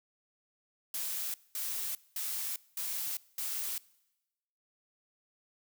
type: noise bursts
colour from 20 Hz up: blue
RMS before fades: -36 dBFS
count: 5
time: 0.94-3.78 s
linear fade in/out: 2 ms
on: 400 ms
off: 210 ms
effects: noise-tail reverb RT60 1.0 s tail -23 dB re dry